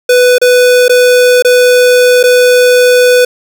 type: tone with dropouts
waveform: square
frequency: 496.2 Hz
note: B4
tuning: 8 cents sharp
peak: -4 dBFS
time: 0.09-3.25 s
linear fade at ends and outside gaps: 5 ms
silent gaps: 0.383-0.415 / 0.882-0.894 / 1.424-1.447 / 2.23-2.237 s
effects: none